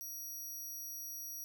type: tone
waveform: 15% pulse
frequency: 5750 Hz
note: F8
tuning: 50 cents sharp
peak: -37 dBFS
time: 0.01-1.44 s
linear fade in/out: 0 ms
effects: none